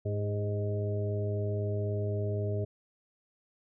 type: harmonic tone with a mistuned harmonic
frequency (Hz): 103.83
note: G#2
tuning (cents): 0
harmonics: 1 / 2 / 3 / 4 / 5 / 6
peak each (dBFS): -30 / -43 / -45 / -36 / -48 / -39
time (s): 0.05-2.65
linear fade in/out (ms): 10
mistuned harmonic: 4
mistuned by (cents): -27
effects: none